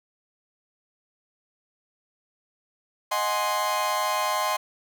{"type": "chord", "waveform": "40% pulse", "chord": "Ab dominant seventh", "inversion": "second", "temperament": "equal", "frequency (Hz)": [622.3, 740, 830.6, 1046.5], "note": ["Eb5", "Gb5", "Ab5", "C6"], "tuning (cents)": [0, 0, 0, 0], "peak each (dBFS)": [-30, -31, -30, -25], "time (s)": [3.11, 4.57], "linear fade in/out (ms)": 10, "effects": []}